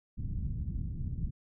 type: low-pass noise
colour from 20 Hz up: pink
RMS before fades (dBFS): -35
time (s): 0.17-1.31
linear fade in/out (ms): 20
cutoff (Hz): 180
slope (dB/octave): 24
effects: none